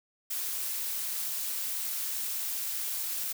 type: noise with amplitude modulation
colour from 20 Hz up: blue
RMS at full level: -31 dBFS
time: 0.3-3.33 s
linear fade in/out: 10 ms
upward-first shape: sine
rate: 243 Hz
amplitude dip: 55%
effects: none